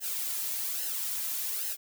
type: noise with flanger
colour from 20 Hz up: blue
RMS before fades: -33 dBFS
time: 0-1.77 s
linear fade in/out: 50 ms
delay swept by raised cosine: 0.85 to 2.75 ms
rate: 1.2 Hz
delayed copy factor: -0.6
effects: none